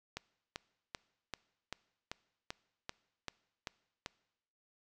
click train, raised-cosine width 0.2 ms, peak -22 dBFS, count 11, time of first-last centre 0.17-4.061 s, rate 2.57 Hz, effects noise-tail reverb RT60 0.9 s tail -22 dB re dry

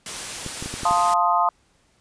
white noise, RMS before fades -31 dBFS, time 0.06-1.14 s, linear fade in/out 2 ms
clicks, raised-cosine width 3 ms, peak -19 dBFS, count 6, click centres 0.463 / 0.625 / 0.66 / 0.74 / 0.833 / 0.91 s
sine chord, F dominant seventh, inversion none, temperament equal, 698.5 / 880 / 1046.5 / 1244.5 Hz, F5 / A5 / C6 / Eb6, 0 / 0 / 0 / 0 cents, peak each -22 dBFS, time 0.85-1.49 s, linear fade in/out 2 ms
effects pink hiss -62 dBFS RMS until 2 s + resampled to 22050 Hz

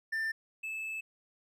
triangle tone pair in turn, 1786 / 2617 Hz, A6 / E7, +25 / -13 cents, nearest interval perfect fifth, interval 662 cents, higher second, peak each -29 / -34 dBFS, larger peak first, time 0.12-0.32 / 0.63-1.01 s, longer second, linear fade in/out 10 ms, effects none

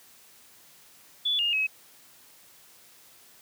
sine tone with pitch steps, 3446 / 2834 / 2559 Hz, A7 / F7 / D#7, -37 / +25 / +48 cents, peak -23 dBFS, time 1.25-1.67 s, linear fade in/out 10 ms, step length 140 ms, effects white hiss -55 dBFS RMS until 3.41 s + high-pass 80 Hz 12 dB/octave

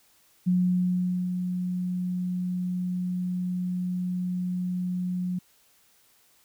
sine tone with ADSR envelope, 180.7 Hz, F#3, 41 cents flat, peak -19 dBFS, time 0.46-5.39 s, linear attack 19 ms, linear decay 810 ms, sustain -7 dB, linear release 7 ms, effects white hiss -62 dBFS RMS until 6.44 s

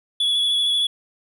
triangle tone with vibrato, 3400 Hz, G#7, 40 cents sharp, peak -16 dBFS, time 0.2-0.87 s, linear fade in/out 5 ms, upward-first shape square, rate 13 Hz, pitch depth 18 cents each way, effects none

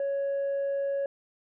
sine tone with tanh clipping, 556 Hz, C#5, 5 cents sharp, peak -27 dBFS, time 0-1.06 s, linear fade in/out 2 ms, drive 1 dB, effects none

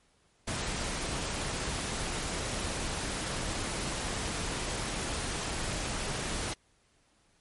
pink noise, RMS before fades -34 dBFS, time 0.47-6.54 s, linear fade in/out 10 ms, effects pink hiss -68 dBFS RMS until 7.4 s + MP3 48 kbps

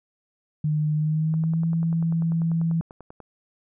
sine tone with pitch glide, 152.2 to 165.02 Hz, D#3 to E3, -38 to +2 cents, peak -20 dBFS, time 0.64-2.81 s, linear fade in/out 5 ms, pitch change +140 cents, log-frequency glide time 0.95-1.65 s
click train, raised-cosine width 1 ms, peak -28 dBFS, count 20, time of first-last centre 1.34-3.203 s, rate 10.2 Hz
effects none

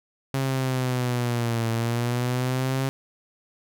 sawtooth linear two-way sweep, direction down then up, 135.6 to 114 to 134.7 Hz, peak -19 dBFS, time 0.34-2.89 s, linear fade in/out 0 ms, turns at 1.69 s, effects none

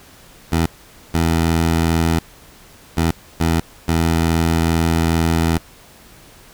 15% pulse tone bursts at uneven times, 82.41 Hz, E2, in tune, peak -8 dBFS, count 5, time 0.52-0.66 / 1.14-2.19 / 2.97-3.11 / 3.4-3.6 / 3.88-5.58 s, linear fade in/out 5 ms, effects pink hiss -45 dBFS RMS until 6.53 s

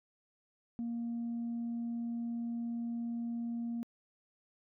sine tone, 234.3 Hz, A#3, 9 cents sharp, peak -33 dBFS, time 0.79-3.83 s, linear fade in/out 0 ms, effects tanh soft clip ceiling -32 dBFS

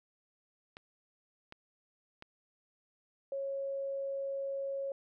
clicks, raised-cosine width 0.3 ms, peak -31 dBFS, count 3, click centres 0.769 / 1.524 / 2.224 s
sine tone, 549 Hz, C#5, 17 cents flat, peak -34 dBFS, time 3.32-4.92 s, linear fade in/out 2 ms
effects none

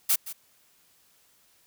blue noise with echo, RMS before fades -22 dBFS, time 0.09-0.16 s, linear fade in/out 10 ms, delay 170 ms, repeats 1, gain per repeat -15 dB, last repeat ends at 0.33 s, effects white hiss -63 dBFS RMS until 1.66 s

